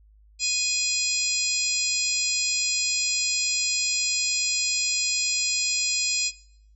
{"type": "harmonic tone with a mistuned harmonic", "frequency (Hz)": 830.6, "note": "G#5", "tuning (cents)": 0, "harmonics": [3, 4, 5, 6, 7, 8, 9], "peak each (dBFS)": [-29, -37, -30, -27, -35, -30, -28], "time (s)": [0.39, 6.32], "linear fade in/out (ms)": 50, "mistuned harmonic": 8, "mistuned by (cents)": 69, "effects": ["noise-tail reverb RT60 0.7 s tail -19 dB re dry", "added 52 Hz sine -52 dBFS peak until 6.75 s"]}